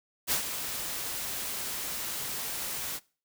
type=noise with ADSR envelope; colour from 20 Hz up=white; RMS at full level=-26 dBFS; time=0.27-3 s; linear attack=45 ms; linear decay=100 ms; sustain=-9 dB; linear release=44 ms; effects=noise-tail reverb RT60 0.4 s tail -23 dB re dry